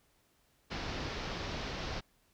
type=low-pass noise; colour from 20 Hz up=pink; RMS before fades=-39 dBFS; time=0.7-2.01 s; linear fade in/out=20 ms; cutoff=5600 Hz; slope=48 dB/octave; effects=pink hiss -71 dBFS RMS until 2.33 s